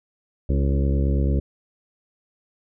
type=harmonic tone with a mistuned harmonic; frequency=69.1 Hz; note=C#2; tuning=5 cents flat; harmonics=1 / 2 / 3 / 4 / 5 / 6 / 7 / 8; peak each=-19 / -25 / -29 / -31 / -33 / -35 / -36 / -37 dBFS; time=0.49-1.4 s; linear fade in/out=5 ms; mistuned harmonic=5; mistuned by=-27 cents; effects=none